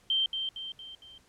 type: tone with echo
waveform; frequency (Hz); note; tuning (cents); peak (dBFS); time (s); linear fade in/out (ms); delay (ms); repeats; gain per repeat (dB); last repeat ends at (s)
sine; 3136; G7; 0; -24; 0.1-0.26; 2; 230; 4; -6; 1.18
effects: pink hiss -63 dBFS RMS until 1.28 s + low-pass 10000 Hz 12 dB/octave